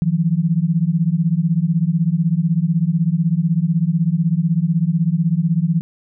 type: beating tone pair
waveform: sine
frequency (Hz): 158.8 / 174.8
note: D#3 / F3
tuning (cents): +36 / +2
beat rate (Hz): 16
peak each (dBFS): -17 / -17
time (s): 0.02-5.81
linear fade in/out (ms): 0
effects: none